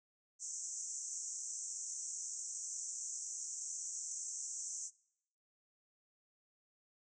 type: band-pass noise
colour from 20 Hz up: pink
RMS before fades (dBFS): -44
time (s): 0.39-4.91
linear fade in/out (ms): 50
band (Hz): 5900 to 8000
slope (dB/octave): 96
effects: noise-tail reverb RT60 0.8 s tail -24 dB re dry